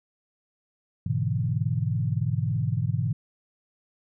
sine chord, E dominant seventh, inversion first, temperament equal, 103.83 / 123.47 / 146.83 / 164.81 Hz, G#2 / B2 / D3 / E3, 0 / 0 / 0 / 0 cents, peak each -28 / -27 / -30 / -31 dBFS, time 1.06-3.13 s, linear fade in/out 5 ms, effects none

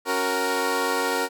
15% pulse chord, F# major, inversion second, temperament equal, 277.2 / 370 / 466.2 Hz, C#4 / F#4 / A#4, 0 / 0 / 0 cents, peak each -23 / -22 / -18 dBFS, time 0.05-1.29 s, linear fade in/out 50 ms, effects none

